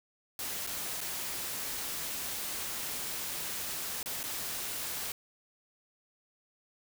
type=noise with dropouts; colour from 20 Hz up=white; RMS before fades=-37 dBFS; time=0.39-5.12 s; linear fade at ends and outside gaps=1 ms; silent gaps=0.666-0.672 / 1.006-1.013 / 4.029-4.059 / 4.231-4.238 s; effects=none